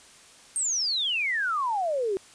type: exponential sweep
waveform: sine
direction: down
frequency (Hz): 8760 to 370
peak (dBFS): -24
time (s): 0.56-2.17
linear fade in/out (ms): 0
effects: white hiss -52 dBFS RMS until 2.34 s + resampled to 22050 Hz